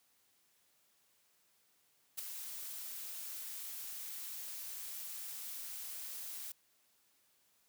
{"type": "noise with ADSR envelope", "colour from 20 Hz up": "blue", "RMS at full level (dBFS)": -37, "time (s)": [2.17, 6.52], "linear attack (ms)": 20, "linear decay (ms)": 6, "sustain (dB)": -8, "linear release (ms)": 4, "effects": ["white hiss -73 dBFS RMS until 7.68 s", "high-pass 80 Hz 12 dB/octave"]}